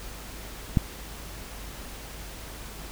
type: click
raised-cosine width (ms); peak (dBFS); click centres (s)
5; -7; 0.772
effects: added 50 Hz sine -42 dBFS peak until 2.91 s + pink hiss -42 dBFS RMS until 2.91 s